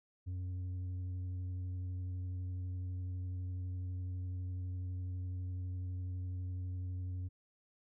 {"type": "tone with tanh clipping", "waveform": "sine", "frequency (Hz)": 91.2, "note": "F#2", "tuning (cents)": -24, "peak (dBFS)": -38, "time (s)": [0.26, 7.29], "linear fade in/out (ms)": 20, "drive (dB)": 4, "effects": []}